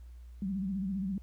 sine tone with vibrato, 192.7 Hz, G3, 29 cents flat, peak -31 dBFS, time 0.42-1.18 s, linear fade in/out 2 ms, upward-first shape sine, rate 15 Hz, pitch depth 93 cents each way, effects added 60 Hz sine -46 dBFS peak until 1.22 s + pink hiss -71 dBFS RMS until 1.22 s

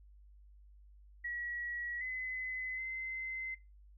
sine tone with pitch steps, 1921 / 2028 / 2062 Hz, B6 / B6 / C7, -48 / +45 / -26 cents, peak -37 dBFS, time 1.24-3.55 s, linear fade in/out 10 ms, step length 770 ms, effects noise-tail reverb RT60 0.2 s tail -17 dB re dry + added 50 Hz sine -56 dBFS peak until 3.97 s

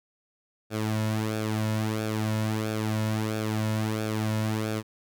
sawtooth tone with flanger, 108.7 Hz, A2, 21 cents flat, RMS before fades -28 dBFS, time 0.7-4.83 s, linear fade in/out 50 ms, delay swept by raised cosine 0.99 to 2.59 ms, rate 1.5 Hz, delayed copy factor -0.65, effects none

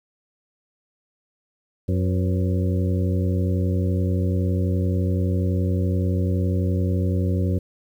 harmonic tone with a mistuned harmonic, 91.8 Hz, F#2, 13 cents flat, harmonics 1 / 2 / 3 / 4 / 5 / 6, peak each -20 / -26 / -30 / -32 / -34 / -36 dBFS, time 1.88-7.59 s, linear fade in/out 10 ms, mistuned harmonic 5, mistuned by +83 cents, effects 9-bit

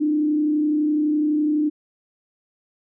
sine tone with frequency modulation, 301.3 Hz, D4, 44 cents sharp, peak -17 dBFS, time 0-1.7 s, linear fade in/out 20 ms, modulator 31.9 Hz, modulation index 0.36, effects none

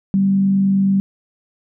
sine tone with frequency modulation, 194.7 Hz, G3, 12 cents flat, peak -12 dBFS, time 0.14-1 s, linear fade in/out 0 ms, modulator 49.3 Hz, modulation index 0.24, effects none

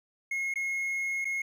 triangle tone with dropouts, 2162 Hz, C#7, 44 cents flat, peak -27 dBFS, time 0.31-1.42 s, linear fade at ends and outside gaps 5 ms, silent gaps 0.54-0.557 / 1.246-1.252 s, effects none

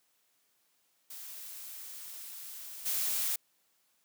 blue noise with level steps, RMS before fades -45 / -32 dBFS, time 1.1-3.36 s, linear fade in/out 5 ms, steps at 2.85 s, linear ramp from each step 20 ms, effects white hiss -73 dBFS RMS until 4.04 s + high-pass 150 Hz 12 dB/octave

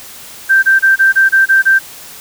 sine tone bursts, 1568 Hz, G6, in tune, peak -5 dBFS, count 8, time 0.49-1.792 s, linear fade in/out 20 ms, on 140 ms, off 26 ms, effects white hiss -33 dBFS RMS until 2.2 s

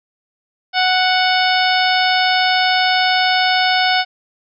harmonic tone with a mistuned harmonic, 740 Hz, F#5, in tune, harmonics 1 / 2 / 3 / 4 / 5 / 6 / 7, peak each -16 / -19 / -21 / -22 / -23 / -24 / -24 dBFS, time 0.73-4.05 s, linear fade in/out 50 ms, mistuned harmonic 5, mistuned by -25 cents, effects none

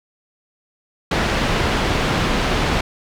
pink low-pass noise, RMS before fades -19 dBFS, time 1.11-2.81 s, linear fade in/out 5 ms, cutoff 3600 Hz, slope 12 dB/octave, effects none

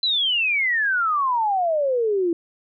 sine exponential sweep, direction down, 4075 to 329.6 Hz, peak -18 dBFS, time 0.03-2.33 s, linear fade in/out 2 ms, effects none

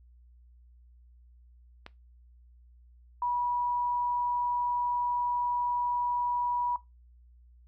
click, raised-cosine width 0.3 ms, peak -26 dBFS, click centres 1.864 s
sine tone, 972 Hz, B5, 28 cents flat, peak -27 dBFS, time 3.22-6.76 s, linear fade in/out 2 ms
effects noise-tail reverb RT60 0.2 s tail -19 dB re dry + added 60 Hz sine -54 dBFS peak until 7.67 s

